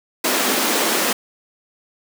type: high-pass noise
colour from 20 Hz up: pink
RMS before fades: -19 dBFS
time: 0.24-1.13 s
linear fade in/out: 5 ms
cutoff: 220 Hz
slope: 48 dB/octave
effects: none